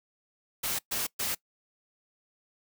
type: noise bursts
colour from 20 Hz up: white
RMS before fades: -31 dBFS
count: 3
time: 0.63-1.35 s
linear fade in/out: 10 ms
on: 160 ms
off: 120 ms
effects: noise-tail reverb RT60 0.1 s tail -22 dB re dry